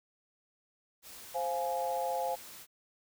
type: noise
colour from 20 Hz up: white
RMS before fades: -49 dBFS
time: 1.02-2.67 s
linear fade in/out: 50 ms
type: chord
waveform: sine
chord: F minor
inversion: second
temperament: just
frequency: 523.8 / 698.5 / 838.1 Hz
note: C5 / F5 / Ab5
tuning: +2 / 0 / +16 cents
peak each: -35 dBFS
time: 1.34-2.36 s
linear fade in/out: 20 ms
effects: none